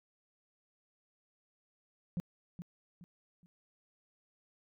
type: tone with echo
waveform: sine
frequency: 174.61 Hz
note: F3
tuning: in tune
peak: -30 dBFS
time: 2.17-2.2 s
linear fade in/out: 0 ms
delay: 420 ms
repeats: 3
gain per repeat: -10 dB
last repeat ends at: 3.46 s
effects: tanh soft clip ceiling -30 dBFS